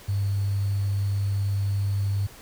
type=tone with sample-and-hold; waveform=sine; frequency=99.5 Hz; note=G2; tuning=26 cents sharp; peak=-22 dBFS; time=0.08-2.27 s; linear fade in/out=10 ms; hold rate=4410 Hz; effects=pink hiss -47 dBFS RMS until 2.41 s